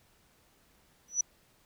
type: tone with exponential growth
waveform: sine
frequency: 5920 Hz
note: F#8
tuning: in tune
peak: -21 dBFS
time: 1.08-1.21 s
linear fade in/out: 5 ms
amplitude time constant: 28 ms
effects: pink hiss -66 dBFS RMS until 1.65 s